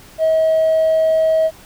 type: tone with hard clipping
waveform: sine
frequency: 639 Hz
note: D#5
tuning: 46 cents sharp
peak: -12 dBFS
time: 0.18-1.51 s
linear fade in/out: 50 ms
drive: 1 dB
effects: pink hiss -43 dBFS RMS until 1.65 s